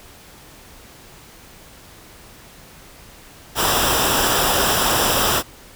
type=noise with comb filter; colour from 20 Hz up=pink; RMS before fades=-18 dBFS; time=3.55-5.43 s; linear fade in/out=50 ms; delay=0.46 ms; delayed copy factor=-0.65; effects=pink hiss -44 dBFS RMS until 5.75 s